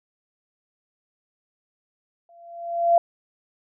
sine tone with exponential growth, 684 Hz, F5, 36 cents flat, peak -11 dBFS, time 2.29-2.98 s, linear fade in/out 2 ms, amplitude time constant 150 ms, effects none

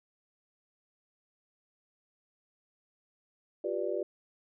sine chord, G dominant seventh, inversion third, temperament just, 352.8 / 392 / 490 / 588 Hz, F4 / G4 / B4 / D5, +18 / 0 / -14 / +2 cents, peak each -36 / -35 / -37 / -35 dBFS, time 3.64-4.03 s, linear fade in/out 5 ms, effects none

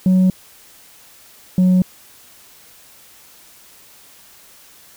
sine tone pair in turn, 185.6 / 183.57 Hz, F#3 / F#3, +6 / -13 cents, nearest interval unison, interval 19 cents, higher first, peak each -7 dBFS, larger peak neither, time 0.06-0.3 / 1.58-1.82 s, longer neither, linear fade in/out 2 ms, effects tanh soft clip ceiling -9 dBFS + white hiss -46 dBFS RMS until 4.96 s

